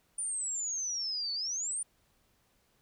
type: exponential two-way sweep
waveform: sine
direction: down then up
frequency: 9397 to 4435 to 9397 Hz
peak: -32 dBFS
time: 0.18-1.83 s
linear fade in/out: 5 ms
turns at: 1.33 s
effects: pink hiss -71 dBFS RMS until 2.81 s